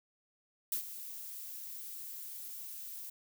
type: noise with ADSR envelope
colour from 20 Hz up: violet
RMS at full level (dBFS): -32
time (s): 0.72-3.1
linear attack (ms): 3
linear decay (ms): 98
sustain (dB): -13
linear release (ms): 7
effects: none